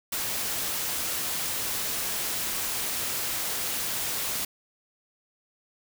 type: noise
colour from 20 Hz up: white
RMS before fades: -30 dBFS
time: 0.12-4.45 s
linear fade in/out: 5 ms
effects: none